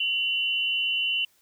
sine tone pair together, 2758 / 2995 Hz, F7 / F#7, -22 / +20 cents, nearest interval minor second, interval 142 cents, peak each -26 dBFS, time 0-1.25 s, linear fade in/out 5 ms, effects white hiss -64 dBFS RMS until 1.41 s

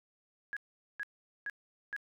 sine tone bursts, 1661.2 Hz, G#6, in tune, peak -35 dBFS, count 4, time 0.53-1.964 s, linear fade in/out 0 ms, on 36 ms, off 430 ms, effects none

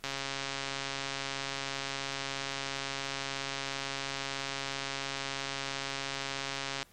click train, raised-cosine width 0.2 ms, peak -17 dBFS, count 931, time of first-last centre 0.04-6.828 s, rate 137 Hz, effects pink hiss -61 dBFS RMS until 6.92 s + MP3 64 kbps

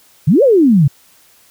sine exponential two-way sweep, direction up then down, 129.6 to 587.3 to 129.6 Hz, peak -6 dBFS, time 0.27-0.88 s, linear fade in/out 10 ms, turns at 0.43 s, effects white hiss -49 dBFS RMS until 1.5 s

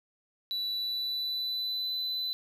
triangle tone with pitch glide, 3951 to 4008 Hz, B7 to B7, 0 to +25 cents, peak -29 dBFS, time 0.51-2.33 s, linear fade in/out 0 ms, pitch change +25 cents, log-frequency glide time 0.68-1.91 s, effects none

